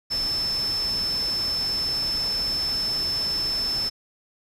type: tone in noise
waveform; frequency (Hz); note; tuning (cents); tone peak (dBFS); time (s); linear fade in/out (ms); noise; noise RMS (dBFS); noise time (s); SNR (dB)
sine; 5274; E8; 0; -23; 0.1-3.9; 20; pink; -36; 0.1-3.9; +10
effects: resampled to 32000 Hz